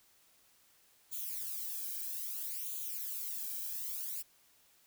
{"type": "noise with flanger", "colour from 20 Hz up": "violet", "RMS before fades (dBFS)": -40, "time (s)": [1.11, 4.23], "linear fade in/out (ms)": 20, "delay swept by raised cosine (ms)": [0.28, 1.28], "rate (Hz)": 0.61, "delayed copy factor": 0.85, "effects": ["white hiss -67 dBFS RMS until 4.86 s"]}